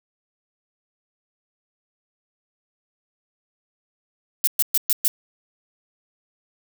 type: noise bursts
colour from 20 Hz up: violet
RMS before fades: -18 dBFS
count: 5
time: 4.44-5.08 s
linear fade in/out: 0 ms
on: 32 ms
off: 120 ms
effects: none